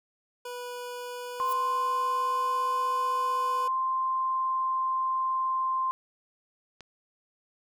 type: tone with pitch glide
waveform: 25% pulse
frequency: 490.6 to 495.4 Hz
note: B4 to B4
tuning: -12 to +5 cents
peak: -32 dBFS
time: 0.45-3.68 s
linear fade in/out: 5 ms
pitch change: +17 cents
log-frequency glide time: 0.91-2.79 s
type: noise with exponential growth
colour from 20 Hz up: violet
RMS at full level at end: -36 dBFS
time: 1.39-1.53 s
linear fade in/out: 2 ms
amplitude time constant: 30 ms
type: tone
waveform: sine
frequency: 1046.5 Hz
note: C6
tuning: in tune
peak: -25 dBFS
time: 1.4-5.91 s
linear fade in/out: 0 ms
type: click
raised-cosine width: 0.2 ms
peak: -27 dBFS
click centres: 6.807 s
effects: none